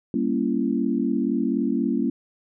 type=chord; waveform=sine; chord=G diminished seventh; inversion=none; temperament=equal with one note detuned; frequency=196 / 233.1 / 277.2 / 336.6 Hz; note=G3 / Bb3 / Db4 / Fb4; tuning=0 / 0 / 0 / +36 cents; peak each=-28 / -24 / -25 / -28 dBFS; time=0.14-2.1 s; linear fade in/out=2 ms; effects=none

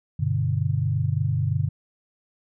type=chord; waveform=sine; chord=G major; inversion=none; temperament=equal; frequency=98 / 123.47 / 146.83 Hz; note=G2 / B2 / D3; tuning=0 / 0 / 0 cents; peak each=-25 dBFS; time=0.19-1.69 s; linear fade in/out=10 ms; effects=none

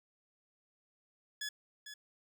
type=tone with echo; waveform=15% pulse; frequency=1699 Hz; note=G#6; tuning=39 cents sharp; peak=-31 dBFS; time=1.41-1.49 s; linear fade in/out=5 ms; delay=450 ms; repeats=1; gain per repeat=-9 dB; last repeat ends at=1.94 s; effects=none

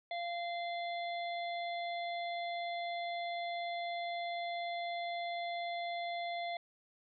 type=harmonic tone; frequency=691 Hz; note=F5; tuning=19 cents flat; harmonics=1 / 3 / 5 / 6; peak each=-37 / -44 / -48 / -53 dBFS; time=0.11-6.57 s; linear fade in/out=2 ms; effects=none

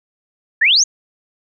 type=exponential sweep; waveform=sine; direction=up; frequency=1661.2 to 6810 Hz; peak=-9 dBFS; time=0.61-0.84 s; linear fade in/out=10 ms; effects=none

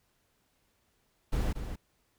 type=noise with echo; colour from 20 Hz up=brown; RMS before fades=-29 dBFS; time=1.32-1.53 s; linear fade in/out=10 ms; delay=230 ms; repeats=1; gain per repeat=-8 dB; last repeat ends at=1.76 s; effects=pink hiss -73 dBFS RMS until 2.18 s

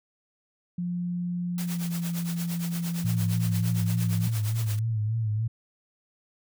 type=tone with pitch glide; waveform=sine; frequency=176.2 to 170.79 Hz; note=F3 to F3; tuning=+16 to -38 cents; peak=-27 dBFS; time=0.78-4.28 s; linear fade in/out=5 ms; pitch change=-54 cents; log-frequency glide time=1.57-1.91 s
type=noise with tremolo; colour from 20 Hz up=white; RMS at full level=-36 dBFS; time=1.58-4.79 s; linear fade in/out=0 ms; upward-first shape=triangle; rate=8.7 Hz; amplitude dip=90%
type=tone with vibrato; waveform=sine; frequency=110 Hz; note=A2; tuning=in tune; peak=-24 dBFS; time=3.04-5.48 s; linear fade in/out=10 ms; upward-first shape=sine; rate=3.4 Hz; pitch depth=68 cents each way
effects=none

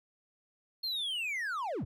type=linear sweep; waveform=triangle; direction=down; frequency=4306 to 58.27 Hz; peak=-31 dBFS; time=0.83-1.85 s; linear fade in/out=10 ms; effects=none

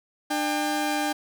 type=tone pair together; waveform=sawtooth; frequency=299.7 / 800 Hz; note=D4 / G5; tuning=+35 / +35 cents; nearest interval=octave + perfect fourth; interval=1700 cents; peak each=-23 dBFS; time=0.3-1.13 s; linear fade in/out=10 ms; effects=none

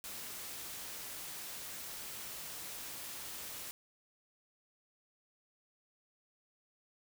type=noise; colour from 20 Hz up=white; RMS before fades=-45 dBFS; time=0.04-3.71 s; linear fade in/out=0 ms; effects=none

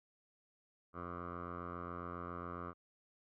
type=tone with low-pass filter; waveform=10% pulse; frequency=87.31 Hz; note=F2; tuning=in tune; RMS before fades=-45 dBFS; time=0.93-2.74 s; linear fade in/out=50 ms; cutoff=1200 Hz; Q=5.5; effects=none

